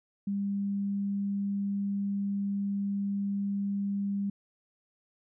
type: tone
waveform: sine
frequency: 199.8 Hz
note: G3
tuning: 33 cents sharp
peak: -28 dBFS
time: 0.27-4.3 s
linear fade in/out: 5 ms
effects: none